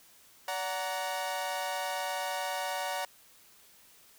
sawtooth chord, D augmented, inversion none, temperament equal with one note detuned, 574.6 / 740 / 932.3 Hz, D5 / F#5 / A#5, -38 / 0 / 0 cents, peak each -34 / -32 / -33 dBFS, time 0.48-3.05 s, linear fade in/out 2 ms, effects white hiss -59 dBFS RMS until 4.18 s

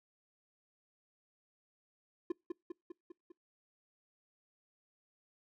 triangle tone with echo, 347.8 Hz, F4, 7 cents flat, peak -29 dBFS, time 2.3-2.32 s, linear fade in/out 5 ms, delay 200 ms, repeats 5, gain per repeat -4 dB, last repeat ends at 3.32 s, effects noise-tail reverb RT60 0.2 s tail -25 dB re dry

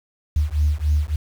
sine beating tone pair, 73.3 / 76.8 Hz, D2 / D#2, -3 / -22 cents, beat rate 3.5 Hz, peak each -19 dBFS, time 0.36-1.16 s, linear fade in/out 5 ms, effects tanh soft clip ceiling -10 dBFS + 7-bit

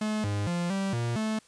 45% pulse tone with pitch steps, 214.4 / 102.3 / 173.7 / 194.7 / 118.2 / 218 Hz, A3 / G#2 / F3 / G3 / A#2 / A3, -45 / -26 / -9 / -12 / +24 / -16 cents, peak -27 dBFS, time 0.01-1.39 s, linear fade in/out 5 ms, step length 230 ms, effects white hiss -59 dBFS RMS until 1.47 s + resampled to 22050 Hz

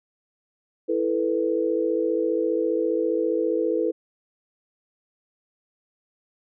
sine chord, E suspended fourth, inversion none, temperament just, 329.6 / 439.5 / 494.4 Hz, E4 / A4 / B4, 0 / -2 / +2 cents, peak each -25 dBFS, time 0.88-3.92 s, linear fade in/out 20 ms, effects none

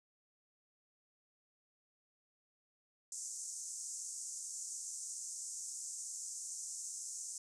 pink band-pass noise, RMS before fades -45 dBFS, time 3.12-7.38 s, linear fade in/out 2 ms, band 6200 to 8700 Hz, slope 48 dB/octave, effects none

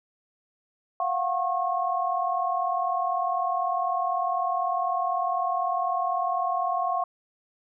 sine tone cluster, 694 / 734 / 1088 Hz, F5 / F#5 / C#6, -11 / -14 / -33 cents, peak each -28 dBFS, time 1-7.04 s, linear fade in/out 2 ms, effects none

